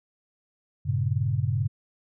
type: chord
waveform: sine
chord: G diminished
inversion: none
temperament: equal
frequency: 98 / 116.54 / 138.59 Hz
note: G2 / Bb2 / Db3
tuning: 0 / 0 / 0 cents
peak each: -27 dBFS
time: 0.85-1.68 s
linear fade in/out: 20 ms
effects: none